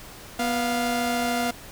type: tone pair together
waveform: sawtooth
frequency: 244 / 698.5 Hz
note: B3 / F5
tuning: -21 / 0 cents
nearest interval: octave + tritone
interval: 1821 cents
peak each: -22 dBFS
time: 0.39-1.51 s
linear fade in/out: 5 ms
effects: pink hiss -43 dBFS RMS until 1.71 s